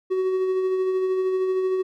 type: tone with tremolo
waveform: triangle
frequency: 374.7 Hz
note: F#4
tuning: 22 cents sharp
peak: -17 dBFS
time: 0.1-1.83 s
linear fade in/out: 20 ms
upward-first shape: sine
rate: 13 Hz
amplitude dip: 30%
effects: none